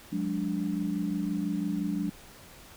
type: tone cluster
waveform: sine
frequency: 180.6 / 206.5 / 291.2 Hz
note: F#3 / G#3 / D4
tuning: -42 / -10 / -15 cents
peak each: -32 / -32 / -32 dBFS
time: 0.12-2.1 s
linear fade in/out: 10 ms
effects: pink hiss -51 dBFS RMS until 2.76 s

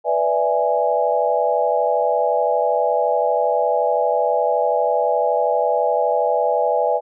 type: chord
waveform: sine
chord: E dominant seventh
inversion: second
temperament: equal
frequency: 493.9 / 587.3 / 659.3 / 830.6 Hz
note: B4 / D5 / E5 / G#5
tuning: 0 / 0 / 0 / 0 cents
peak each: -21 dBFS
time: 0.04-7.01 s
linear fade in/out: 50 ms
effects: none

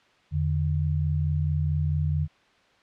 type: tone pair together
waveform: sine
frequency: 84.6 / 149.16 Hz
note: E2 / D3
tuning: +45 / +27 cents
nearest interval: minor seventh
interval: 982 cents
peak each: -25 dBFS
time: 0.31-2.28 s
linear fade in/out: 50 ms
effects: white hiss -60 dBFS RMS until 2.82 s + low-pass 3000 Hz 12 dB/octave

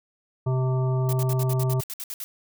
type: harmonic tone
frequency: 129.4 Hz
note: C3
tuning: 19 cents flat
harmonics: 1 / 3 / 5 / 7 / 9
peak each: -21 / -31 / -35 / -38 / -40 dBFS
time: 0.46-1.81 s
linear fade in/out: 10 ms
type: noise bursts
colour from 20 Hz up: blue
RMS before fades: -34 dBFS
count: 12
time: 1.09-2.24 s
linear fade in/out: 0 ms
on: 39 ms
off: 62 ms
effects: none

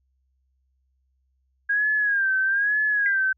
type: tone with vibrato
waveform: sine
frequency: 1625 Hz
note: G#6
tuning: 38 cents flat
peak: -19 dBFS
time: 1.69-3.33 s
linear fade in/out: 10 ms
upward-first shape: sine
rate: 1.1 Hz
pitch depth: 94 cents each way
type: tone with exponential decay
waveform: sine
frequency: 1992 Hz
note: B6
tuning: 14 cents sharp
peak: -21 dBFS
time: 3.06-3.24 s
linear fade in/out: 1 ms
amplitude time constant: 39 ms
effects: added 65 Hz sine -66 dBFS peak until 3.37 s

